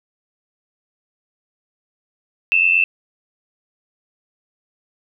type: tone pair together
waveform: sine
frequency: 2610 / 2699 Hz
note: E7 / E7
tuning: -18 / +40 cents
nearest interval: minor second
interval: 58 cents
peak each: -15 dBFS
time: 2.52-2.84 s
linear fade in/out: 0 ms
effects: none